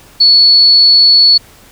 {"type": "tone", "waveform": "sine", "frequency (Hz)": 4415, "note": "C#8", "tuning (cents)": -8, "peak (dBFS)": -3, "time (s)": [0.2, 1.38], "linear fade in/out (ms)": 10, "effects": ["pink hiss -41 dBFS RMS until 1.71 s"]}